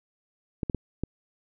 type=clicks; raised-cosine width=3 ms; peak=-15 dBFS; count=4; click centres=0.632 / 0.698 / 0.747 / 1.036 s; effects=none